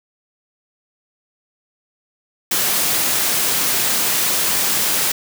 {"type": "high-pass noise", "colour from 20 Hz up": "white", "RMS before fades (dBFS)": -18, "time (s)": [2.51, 5.12], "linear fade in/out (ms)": 5, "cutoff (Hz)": 100, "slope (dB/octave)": 24, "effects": []}